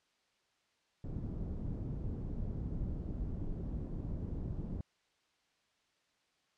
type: low-pass noise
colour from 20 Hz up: pink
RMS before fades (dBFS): -39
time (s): 1.04-4.81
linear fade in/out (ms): 0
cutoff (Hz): 240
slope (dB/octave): 12
effects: white hiss -75 dBFS RMS until 6.57 s + low-pass 5000 Hz 12 dB/octave